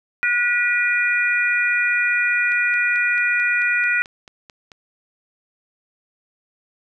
harmonic tone, 485 Hz, B4, 31 cents flat, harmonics 3 / 4 / 5, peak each -20 / -21 / -21 dBFS, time 0.23-4.02 s, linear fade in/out 0 ms
click train, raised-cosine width 0.2 ms, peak -24 dBFS, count 11, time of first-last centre 2.52-4.718 s, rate 4.55 Hz
effects none

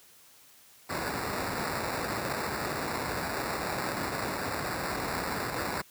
blue noise with sample-and-hold, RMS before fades -33 dBFS, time 0.89-5.82 s, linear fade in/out 10 ms, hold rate 3150 Hz, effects white hiss -57 dBFS RMS until 5.9 s + high-pass 60 Hz 12 dB/octave

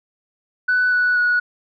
sine tone with pitch steps, 1493 / 1477.6 / 1462.3 Hz, F#6 / F#6 / F#6, +15 / -3 / -21 cents, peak -13 dBFS, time 0.68-1.4 s, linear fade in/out 10 ms, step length 240 ms, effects tanh soft clip ceiling -11 dBFS

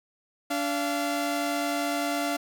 sawtooth tone pair together, 288.8 / 687 Hz, D4 / F5, -29 / -29 cents, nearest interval octave + minor third, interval 1500 cents, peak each -25 dBFS, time 0.5-2.37 s, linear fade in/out 10 ms, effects none

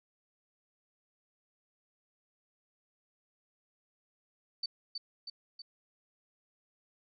sine tone with echo, 4562 Hz, C#8, 49 cents sharp, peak -32 dBFS, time 4.63-4.66 s, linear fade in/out 5 ms, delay 320 ms, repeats 3, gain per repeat -4 dB, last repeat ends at 5.62 s, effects none

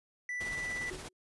triangle tone, 1975.5 Hz, B6, in tune, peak -33 dBFS, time 0.29-0.9 s, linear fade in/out 2 ms
pink noise with tremolo, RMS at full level -43 dBFS, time 0.4-1.09 s, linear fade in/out 10 ms, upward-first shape sine, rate 17 Hz, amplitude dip 40%
sine tone with exponential decay, 370 Hz, F#4, in tune, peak -37 dBFS, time 0.91-1.13 s, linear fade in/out 2 ms, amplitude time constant 47 ms
effects resampled to 24000 Hz

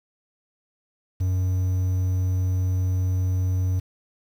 triangle tone with quantisation, 92.5 Hz, F#2, in tune, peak -18 dBFS, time 1.2-3.8 s, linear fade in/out 10 ms, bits 8, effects none

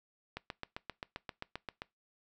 click train, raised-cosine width 0.3 ms, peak -23 dBFS, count 12, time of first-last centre 0.37-1.819 s, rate 7.59 Hz, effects noise-tail reverb RT60 0.2 s tail -22 dB re dry

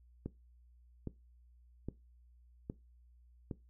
click train, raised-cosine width 3 ms, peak -26 dBFS, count 5, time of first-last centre 0.26-3.512 s, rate 1.23 Hz, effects noise-tail reverb RT60 0.2 s tail -18 dB re dry + added 60 Hz sine -60 dBFS peak until 3.69 s

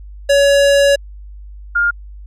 square / sine tone pair in turn, 563 / 1411.3 Hz, C#5 / F6, +27 / +18 cents, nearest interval octave + major third, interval 1591 cents, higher second, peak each -9 / -11 dBFS, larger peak first, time 0.29-0.96 / 1.75-1.91 s, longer first, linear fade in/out 10 ms, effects added 50 Hz sine -31 dBFS peak until 2.26 s + low-pass 9000 Hz 12 dB/octave

